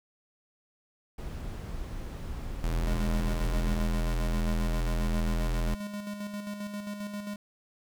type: noise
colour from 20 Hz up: brown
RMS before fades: -37 dBFS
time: 1.18-3.83 s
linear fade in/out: 5 ms
type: tone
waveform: square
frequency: 41.37 Hz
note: E1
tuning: 7 cents sharp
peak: -27 dBFS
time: 2.63-5.75 s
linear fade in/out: 10 ms
type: tone with tremolo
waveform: square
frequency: 205.4 Hz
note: G#3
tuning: 19 cents flat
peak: -34 dBFS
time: 2.87-7.36 s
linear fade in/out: 2 ms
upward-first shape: square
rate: 7.5 Hz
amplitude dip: 45%
effects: none